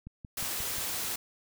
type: click train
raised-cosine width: 5 ms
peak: -30 dBFS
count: 5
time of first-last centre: 0.07-0.783 s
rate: 5.61 Hz
type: noise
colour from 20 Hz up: white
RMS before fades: -34 dBFS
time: 0.37-1.16 s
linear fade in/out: 5 ms
effects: none